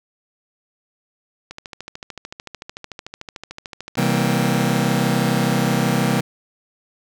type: click train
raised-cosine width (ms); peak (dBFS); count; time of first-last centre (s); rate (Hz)
0.2; -16; 54; 1.51-5.436; 13.5
type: chord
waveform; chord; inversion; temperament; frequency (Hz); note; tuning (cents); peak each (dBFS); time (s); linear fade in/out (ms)
sawtooth; C dominant seventh; none; just; 130.81 / 163.52 / 196.22 / 235.5; C3 / E3 / G3 / Bb3; 0 / -14 / +2 / +18; -18; 3.97-6.21; 10
effects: none